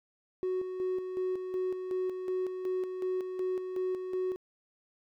triangle tone with tremolo, 370 Hz, F#4, in tune, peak -26 dBFS, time 0.43-4.36 s, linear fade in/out 0 ms, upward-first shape square, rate 2.7 Hz, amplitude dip 55%, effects tanh soft clip ceiling -24 dBFS

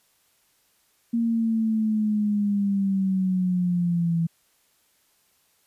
sine linear sweep, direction down, 233.3 to 164.81 Hz, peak -20 dBFS, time 1.13-4.27 s, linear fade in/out 10 ms, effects white hiss -65 dBFS RMS until 5.66 s + resampled to 32000 Hz

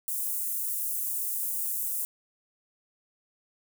white high-pass noise, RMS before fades -31 dBFS, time 0.08-2.05 s, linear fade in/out 0 ms, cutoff 8800 Hz, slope 24 dB/octave, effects none

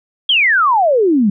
sine exponential sweep, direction down, 3339 to 191.2 Hz, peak -9 dBFS, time 0.29-1.3 s, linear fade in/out 5 ms, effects none

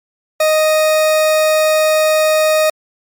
40% pulse tone, 622.3 Hz, D#5, in tune, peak -9 dBFS, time 0.4-2.7 s, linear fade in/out 5 ms, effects MP3 96 kbps

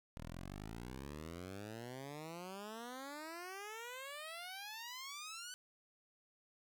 10% pulse exponential sweep, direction up, 38.14 to 1515 Hz, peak -38 dBFS, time 0.17-5.54 s, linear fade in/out 0 ms, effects none

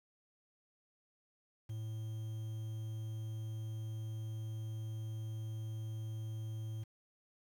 triangle tone with quantisation, 110 Hz, A2, in tune, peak -37 dBFS, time 1.69-6.84 s, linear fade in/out 10 ms, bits 10, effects none

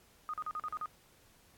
sine tone bursts, 1238 Hz, D#6, 9 cents flat, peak -35 dBFS, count 7, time 0.29-0.858 s, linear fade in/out 0 ms, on 46 ms, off 41 ms, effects pink hiss -64 dBFS RMS until 1.57 s + AAC 64 kbps

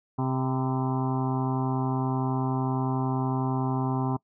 harmonic tone with a mistuned harmonic, 130.81 Hz, C3, in tune, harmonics 1 / 2 / 3 / 5 / 6 / 7 / 8 / 9 / 10, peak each -27 / -29 / -36 / -41 / -35 / -38 / -37 / -44 / -48 dBFS, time 0.18-4.17 s, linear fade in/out 10 ms, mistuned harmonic 8, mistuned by -49 cents, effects noise-tail reverb RT60 0.1 s tail -23 dB re dry

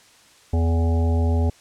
harmonic tone with a mistuned harmonic, 82.41 Hz, E2, in tune, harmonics 1 / 3 / 5 / 7 / 9 / 10, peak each -17 / -27 / -31 / -34 / -36 / -37 dBFS, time 0.53-1.5 s, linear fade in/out 5 ms, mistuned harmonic 5, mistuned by +34 cents, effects white hiss -52 dBFS RMS until 1.6 s + low-pass 8000 Hz 12 dB/octave

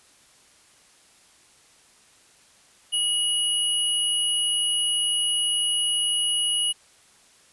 sine tone pair together, 2910 / 9788 Hz, F#7 / D#9, -29 / -29 cents, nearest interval octave + major sixth, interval 2100 cents, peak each -22 / -26 dBFS, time 2.92-6.73 s, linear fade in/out 20 ms, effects white hiss -56 dBFS RMS until 7.52 s + resampled to 24000 Hz

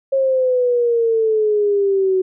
sine exponential sweep, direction down, 543 to 371.6 Hz, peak -13 dBFS, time 0.12-2.22 s, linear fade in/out 10 ms, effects none

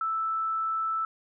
sine tone, 1318.5 Hz, E6, in tune, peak -26 dBFS, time 0.01-1.05 s, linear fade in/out 2 ms, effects none

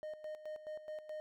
triangle tone with tremolo, 615 Hz, D#5, 20 cents flat, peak -39 dBFS, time 0.03-1.2 s, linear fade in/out 0 ms, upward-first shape square, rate 4.7 Hz, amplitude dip 70%, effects none

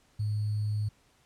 sine tone with sample-and-hold, 105.5 Hz, G#2, 28 cents sharp, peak -27 dBFS, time 0.19-0.89 s, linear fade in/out 10 ms, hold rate 4410 Hz, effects pink hiss -65 dBFS RMS until 1.25 s + low-pass 10000 Hz 12 dB/octave

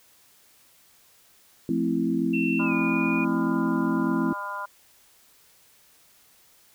sine chord, F major seventh, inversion none, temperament equal, 174.61 / 220 / 261.6 / 329.6 Hz, F3 / A3 / C4 / E4, 0 / 0 / 0 / 0 cents, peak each -30 / -28 / -26 / -27 dBFS, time 1.69-4.33 s, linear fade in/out 2 ms
sine tone with pitch glide, 2700 to 2447 Hz, E7 to D#7, +41 to -29 cents, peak -28 dBFS, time 2.33-3.25 s, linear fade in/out 10 ms, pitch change -170 cents, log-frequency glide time 2.63-2.73 s
harmonic tone, 201.5 Hz, G3, 48 cents sharp, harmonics 3 / 4 / 5 / 6 / 7, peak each -41 / -43 / -32 / -41 / -36 dBFS, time 2.59-4.66 s, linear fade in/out 10 ms
effects white hiss -58 dBFS RMS until 6.74 s

